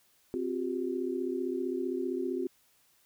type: chord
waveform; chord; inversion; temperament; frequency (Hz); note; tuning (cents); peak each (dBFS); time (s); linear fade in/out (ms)
sine; C suspended fourth; none; equal with one note detuned; 261.6 / 356.6 / 392; C4 / F4 / G4; 0 / +36 / 0; -35 / -33 / -36; 0.34-2.47; 0
effects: white hiss -67 dBFS RMS until 3.05 s